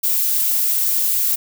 violet noise, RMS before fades -18 dBFS, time 0.03-1.36 s, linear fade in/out 10 ms, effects none

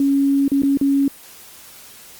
sine tone with dropouts, 277.4 Hz, C#4, 1 cent sharp, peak -13 dBFS, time 0-1.08 s, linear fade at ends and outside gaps 2 ms, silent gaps 0.48-0.517 / 0.621-0.633 / 0.773-0.812 s, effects white hiss -42 dBFS RMS until 2.19 s + Opus 32 kbps

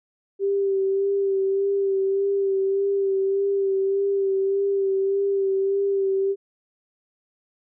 sine tone with vibrato, 392 Hz, G4, in tune, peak -19 dBFS, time 0.39-6.36 s, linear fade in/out 50 ms, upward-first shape sine, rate 1.7 Hz, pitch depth 26 cents each way, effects none

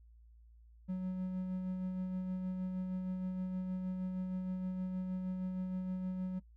triangle tone with tremolo, 185 Hz, F#3, in tune, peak -32 dBFS, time 0.88-6.4 s, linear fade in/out 20 ms, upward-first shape sine, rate 6.4 Hz, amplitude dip 30%, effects noise-tail reverb RT60 0.1 s tail -23 dB re dry + added 57 Hz sine -57 dBFS peak until 6.56 s

